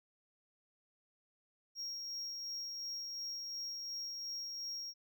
triangle tone with tremolo, 5588 Hz, F8, in tune, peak -38 dBFS, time 1.75-4.94 s, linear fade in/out 50 ms, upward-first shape sine, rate 2.8 Hz, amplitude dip 25%, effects none

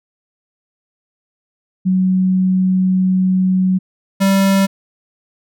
sine / square tone pair in turn, 186.2 / 194.76 Hz, F#3 / G3, +11 / -11 cents, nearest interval minor second, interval 78 cents, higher second, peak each -11 dBFS, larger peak neither, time 1.85-3.79 / 4.2-4.67 s, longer first, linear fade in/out 20 ms, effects none

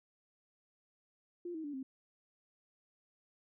sine tone with pitch steps, 349.2 / 318.4 / 290.3 / 264.6 Hz, F4 / D#4 / D4 / C4, 0 / +40 / -20 / +20 cents, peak -39 dBFS, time 1.45-1.83 s, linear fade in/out 5 ms, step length 95 ms, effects none

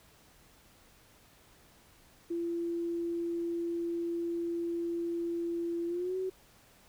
sine tone with pitch glide, 340 to 375.1 Hz, F4 to F#4, -46 to +24 cents, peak -31 dBFS, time 2.3-6.3 s, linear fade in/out 10 ms, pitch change +170 cents, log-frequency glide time 5.87-6.17 s, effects pink hiss -61 dBFS RMS until 6.88 s

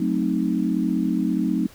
sine chord, F# diminished seventh, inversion none, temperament equal, 185 / 220 / 261.6 / 311.1 Hz, F#3 / A3 / C4 / Eb4, 0 / 0 / 0 / 0 cents, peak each -25 dBFS, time 0-1.67 s, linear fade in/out 5 ms, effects pink hiss -49 dBFS RMS until 1.74 s

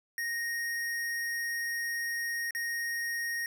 square tone with dropouts, 1864.7 Hz, A#6, in tune, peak -32 dBFS, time 0.18-3.46 s, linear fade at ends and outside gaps 1 ms, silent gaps 2.508-2.549 s, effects none

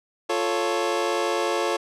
25% pulse chord, F augmented, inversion none, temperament equal, 349.2 / 440 / 554.4 Hz, F4 / A4 / C#5, 0 / 0 / 0 cents, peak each -23 dBFS, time 0.29-1.77 s, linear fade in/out 10 ms, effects low-pass 8000 Hz 12 dB/octave

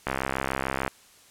click train, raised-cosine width 0.5 ms, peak -11 dBFS, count 55, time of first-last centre 0.07-0.878 s, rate 66.8 Hz, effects white hiss -55 dBFS RMS until 1.3 s + low-pass 11000 Hz 12 dB/octave

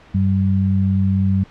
sine tone pair together, 96.1 / 192.2 Hz, G2 / G3, -34 / -34 cents, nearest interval octave, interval 1200 cents, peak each -16 / -17 dBFS, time 0.14-1.44 s, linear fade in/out 10 ms, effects pink hiss -46 dBFS RMS until 1.5 s + low-pass 3000 Hz 12 dB/octave

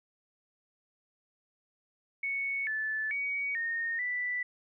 sine tone with pitch steps, 2217 / 1745 / 2252 / 1843 / 1976 Hz, C#7 / A6 / C#7 / A#6 / B6, 0 / -15 / +27 / -20 / 0 cents, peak -30 dBFS, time 2.23-4.43 s, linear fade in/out 5 ms, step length 440 ms, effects none

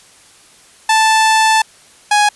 sawtooth tone pair in turn, 880 / 831.5 Hz, A5 / G#5, 0 / +2 cents, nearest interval minor second, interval 98 cents, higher first, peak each -5 dBFS, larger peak neither, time 0.89-1.62 / 2.11-2.29 s, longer first, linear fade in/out 5 ms, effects white hiss -45 dBFS RMS until 2.35 s + resampled to 24000 Hz

